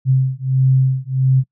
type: beating tone pair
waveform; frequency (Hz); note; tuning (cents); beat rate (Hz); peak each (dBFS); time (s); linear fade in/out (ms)
sine; 130.81 / 132.31; C3 / C3; 0 / +20; 1.5; -15; 0.05-1.44; 50
effects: noise-tail reverb RT60 0.1 s tail -24 dB re dry